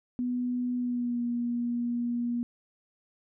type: tone with pitch glide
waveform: sine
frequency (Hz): 246.9 to 239.2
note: B3 to A#3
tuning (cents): 0 to +45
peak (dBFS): -27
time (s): 0.19-2.43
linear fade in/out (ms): 0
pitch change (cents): -55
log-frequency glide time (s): 0.77-1.22
effects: none